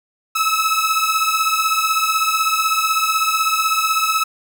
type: beating tone pair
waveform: sawtooth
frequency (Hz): 1289 / 1305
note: E6 / E6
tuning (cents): -39 / -18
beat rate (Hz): 16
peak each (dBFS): -15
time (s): 0.35-4.24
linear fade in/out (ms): 10
effects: none